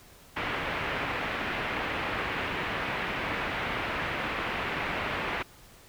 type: low-pass noise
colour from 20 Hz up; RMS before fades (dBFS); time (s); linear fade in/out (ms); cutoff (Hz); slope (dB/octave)
white; -32; 0.36-5.43; 10; 2500; 24
effects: pink hiss -54 dBFS RMS until 5.88 s